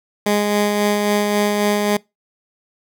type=tone with tremolo; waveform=15% pulse; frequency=206.8 Hz; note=G#3; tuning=7 cents flat; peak=-8 dBFS; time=0.26-1.97 s; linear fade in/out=5 ms; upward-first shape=sine; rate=3.7 Hz; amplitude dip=30%; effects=noise-tail reverb RT60 0.2 s tail -23 dB re dry